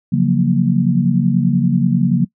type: chord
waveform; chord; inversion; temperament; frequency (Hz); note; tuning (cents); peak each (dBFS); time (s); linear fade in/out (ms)
sine; Gb major seventh; second; equal; 138.59 / 174.61 / 185 / 233.1; Db3 / F3 / Gb3 / Bb3; 0 / 0 / 0 / 0; -17; 0.12-2.25; 10
effects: noise-tail reverb RT60 0.1 s tail -23 dB re dry